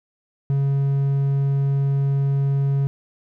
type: tone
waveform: triangle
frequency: 138.59 Hz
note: C#3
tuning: in tune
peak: -15 dBFS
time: 0.5-2.87 s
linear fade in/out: 0 ms
effects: none